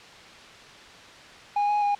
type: tone with pitch steps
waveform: triangle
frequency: 821 / 831 / 817 Hz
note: G#5 / G#5 / G#5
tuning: -20 / +1 / -29 cents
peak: -19 dBFS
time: 1.56-1.95 s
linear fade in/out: 5 ms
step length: 130 ms
effects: white hiss -46 dBFS RMS until 1.99 s + low-pass 4000 Hz 12 dB/octave